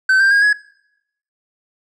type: tone with pitch steps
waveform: triangle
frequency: 1534 / 1580.8 / 1629 / 1678.6 Hz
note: G6 / G6 / G#6 / G#6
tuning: -38 / +14 / -34 / +18 cents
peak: -8 dBFS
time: 0.09-0.53 s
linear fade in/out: 5 ms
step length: 110 ms
effects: noise-tail reverb RT60 0.8 s tail -23 dB re dry + resampled to 24000 Hz